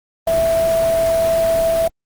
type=tone in noise; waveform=sine; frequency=659.3 Hz; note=E5; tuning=in tune; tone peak=-13 dBFS; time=0.27-1.88 s; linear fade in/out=5 ms; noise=pink; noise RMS=-27 dBFS; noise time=0.27-1.88 s; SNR=+11 dB; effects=Opus 32 kbps